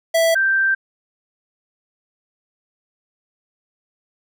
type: tone pair in turn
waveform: square / sine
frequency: 659.3 / 1568.1 Hz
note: E5 / G6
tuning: 0 / 0 cents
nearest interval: octave + minor third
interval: 1500 cents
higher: second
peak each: -14 dBFS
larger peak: neither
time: 0.14-0.35 / 0.35-0.75 s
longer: second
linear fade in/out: 10 ms
effects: none